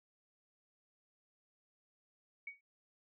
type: tone with exponential decay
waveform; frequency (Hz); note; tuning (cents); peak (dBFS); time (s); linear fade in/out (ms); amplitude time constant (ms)
sine; 2244; C#7; +21; -39; 2.47-2.61; 5; 30
effects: none